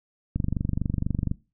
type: click train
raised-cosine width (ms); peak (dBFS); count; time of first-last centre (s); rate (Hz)
5; -13; 24; 0.36-1.314; 24.1
effects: noise-tail reverb RT60 0.3 s tail -21 dB re dry